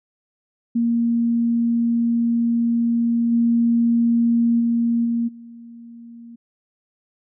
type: tone with level steps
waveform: sine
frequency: 233.8 Hz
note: A#3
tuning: 5 cents sharp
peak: -16 / -14 / -16 / -18 / -37 dBFS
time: 0.75-6.36 s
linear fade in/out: 10 ms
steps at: 3.31 / 4.59 / 5.04 / 5.27 s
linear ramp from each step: 20 ms
effects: none